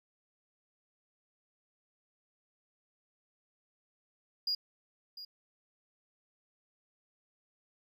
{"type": "tone with echo", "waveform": "triangle", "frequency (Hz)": 4857, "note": "D#8", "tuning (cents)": -43, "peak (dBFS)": -27, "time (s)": [4.47, 4.55], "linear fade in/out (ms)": 5, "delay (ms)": 700, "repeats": 1, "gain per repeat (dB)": -15, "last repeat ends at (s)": 5.25, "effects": ["tanh soft clip ceiling -26 dBFS"]}